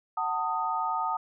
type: chord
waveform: sine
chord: D# diminished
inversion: first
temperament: just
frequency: 746.7 / 896 / 1244.5 Hz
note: F#5 / A5 / D#6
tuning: +16 / +31 / 0 cents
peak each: -33 / -30 / -30 dBFS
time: 0.17-1.17 s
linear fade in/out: 5 ms
effects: none